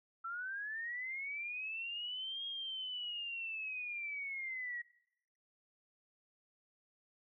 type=linear two-way sweep; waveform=sine; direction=up then down; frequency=1327 to 3268 to 1894 Hz; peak=-39 dBFS; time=0.24-4.82 s; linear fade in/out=10 ms; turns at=2.45 s; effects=noise-tail reverb RT60 0.8 s tail -22 dB re dry